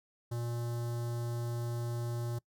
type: tone with notch filter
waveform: square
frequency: 118.6 Hz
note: A#2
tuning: 30 cents sharp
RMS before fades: -36 dBFS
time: 0.31-2.39 s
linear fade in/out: 10 ms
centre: 2400 Hz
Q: 0.69
effects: noise-tail reverb RT60 0.1 s tail -23 dB re dry